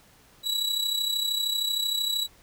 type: tone with amplitude modulation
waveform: 40% pulse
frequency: 3909 Hz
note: B7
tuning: 19 cents flat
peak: -21 dBFS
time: 0.43-2.28 s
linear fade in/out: 50 ms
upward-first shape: sine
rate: 33 Hz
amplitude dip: 60%
effects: pink hiss -57 dBFS RMS until 2.42 s